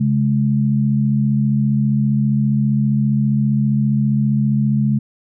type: tone pair together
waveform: sine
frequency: 136.3 / 211.3 Hz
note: C#3 / G#3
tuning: -29 / +30 cents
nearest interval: minor sixth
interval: 759 cents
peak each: -16 dBFS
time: 0-4.99 s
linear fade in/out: 10 ms
effects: none